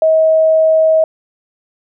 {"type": "tone", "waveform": "sine", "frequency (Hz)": 637, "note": "D#5", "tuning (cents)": 41, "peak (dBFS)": -7, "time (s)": [0.02, 1.04], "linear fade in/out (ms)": 2, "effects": []}